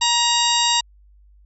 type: harmonic tone with a mistuned harmonic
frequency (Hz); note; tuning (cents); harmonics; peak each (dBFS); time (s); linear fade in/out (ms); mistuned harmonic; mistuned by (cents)
944; A#5; +22; 1 / 2 / 3 / 4 / 5 / 6 / 7 / 8; -21 / -29 / -23 / -21 / -25 / -28 / -33 / -24; 0.01-0.81; 10; 7; -66
effects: added 50 Hz sine -48 dBFS peak until 1.45 s